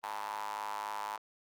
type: tone with high-pass filter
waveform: square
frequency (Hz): 51.91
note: G#1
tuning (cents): 0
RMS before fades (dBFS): -39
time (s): 0.03-1.17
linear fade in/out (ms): 10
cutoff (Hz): 930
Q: 6.9
effects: Opus 24 kbps